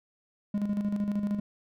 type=tone with tremolo; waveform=triangle; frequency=205 Hz; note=G#3; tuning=22 cents flat; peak=-23 dBFS; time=0.54-1.4 s; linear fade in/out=5 ms; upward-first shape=square; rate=13 Hz; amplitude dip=50%; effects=none